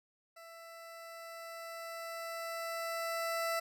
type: tone with level ramp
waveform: 20% pulse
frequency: 665 Hz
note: E5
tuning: 15 cents sharp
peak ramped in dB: -46 to -27 dBFS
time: 0.36-3.6 s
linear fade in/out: 10 ms
effects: none